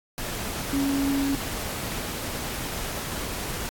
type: tone in noise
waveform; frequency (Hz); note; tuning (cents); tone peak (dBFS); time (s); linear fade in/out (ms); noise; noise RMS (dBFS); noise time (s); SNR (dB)
sine; 277.2; C#4; 0; -22; 0.73-1.35; 0; pink; -32; 0.18-3.69; +7
effects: AAC 64 kbps